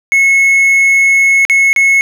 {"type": "tone with dropouts", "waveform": "triangle", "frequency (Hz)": 2186, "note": "C#7", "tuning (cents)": -25, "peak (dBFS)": -4, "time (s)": [0.12, 2.01], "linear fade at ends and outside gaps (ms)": 0, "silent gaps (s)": [[1.451, 1.498], [1.73, 1.762]], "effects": []}